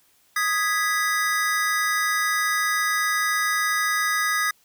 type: chord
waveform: square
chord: G# minor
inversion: second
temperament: equal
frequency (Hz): 1244.5 / 1661.2 / 1975.5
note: D#6 / G#6 / B6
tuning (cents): 0 / 0 / 0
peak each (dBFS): -26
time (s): 0.36-4.51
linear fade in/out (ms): 5
effects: white hiss -61 dBFS RMS until 4.64 s